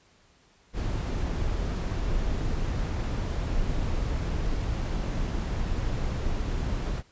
brown noise, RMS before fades -28 dBFS, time 0.73-7.03 s, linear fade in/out 50 ms, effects pink hiss -61 dBFS RMS until 7.11 s + resampled to 16000 Hz

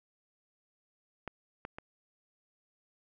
clicks, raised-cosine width 0.5 ms, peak -23 / -24 / -27 dBFS, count 3, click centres 1.277 / 1.651 / 1.785 s, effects none

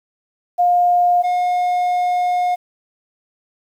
sine / triangle tone pair in turn, 709 / 717.7 Hz, F5 / F5, +26 / +47 cents, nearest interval unison, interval 21 cents, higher second, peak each -11 / -13 dBFS, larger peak first, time 0.58-1.23 / 1.23-2.56 s, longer second, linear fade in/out 20 ms, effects 8-bit

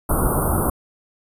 pink band-stop noise, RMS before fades -19 dBFS, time 0.09-0.7 s, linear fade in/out 5 ms, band 1400 to 9100 Hz, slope 96 dB/octave, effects resampled to 32000 Hz

